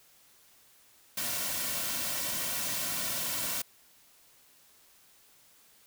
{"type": "noise with comb filter", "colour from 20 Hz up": "white", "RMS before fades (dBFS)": -33, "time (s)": [1.17, 3.62], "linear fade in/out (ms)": 5, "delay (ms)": 2.4, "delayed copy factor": -0.55, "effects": ["white hiss -61 dBFS RMS until 5.86 s"]}